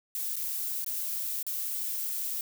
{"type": "noise with dropouts", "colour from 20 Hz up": "violet", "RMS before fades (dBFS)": -33, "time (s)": [0.15, 2.41], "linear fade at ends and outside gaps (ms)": 1, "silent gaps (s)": [[0.358, 0.365], [0.845, 0.863], [1.428, 1.466]], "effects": []}